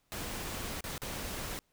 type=noise with dropouts; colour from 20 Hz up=pink; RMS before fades=-39 dBFS; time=0.12-1.59 s; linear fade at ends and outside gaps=0 ms; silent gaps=0.807-0.84 / 0.979-1.018 s; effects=pink hiss -74 dBFS RMS until 1.72 s